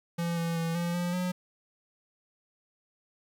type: tone with pitch steps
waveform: square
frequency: 170.1 / 167.6 / 165.7 / 172.1 / 175.6 / 180.9 Hz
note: F3 / E3 / E3 / F3 / F3 / F#3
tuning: -45 / +29 / +9 / -25 / +10 / -39 cents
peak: -29 dBFS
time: 0.18-1.32 s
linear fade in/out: 10 ms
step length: 190 ms
effects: 11-bit